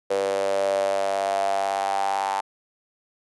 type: tone with high-pass filter sweep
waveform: sawtooth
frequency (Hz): 98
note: G2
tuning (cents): 0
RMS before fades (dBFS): -24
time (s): 0.1-2.41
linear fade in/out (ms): 10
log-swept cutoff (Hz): 510 to 850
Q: 8.9
effects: resampled to 24000 Hz